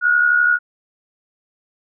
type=tone with amplitude modulation; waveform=sine; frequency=1447 Hz; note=F#6; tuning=39 cents flat; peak=-9 dBFS; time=0.01-0.59 s; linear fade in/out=50 ms; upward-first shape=sine; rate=72 Hz; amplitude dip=60%; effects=none